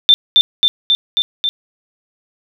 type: tone with echo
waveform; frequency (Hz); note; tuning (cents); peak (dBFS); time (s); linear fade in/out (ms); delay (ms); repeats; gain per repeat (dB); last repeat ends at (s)
sine; 3566; A7; +22; -3; 0.09-0.14; 0; 270; 5; -2; 1.49
effects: none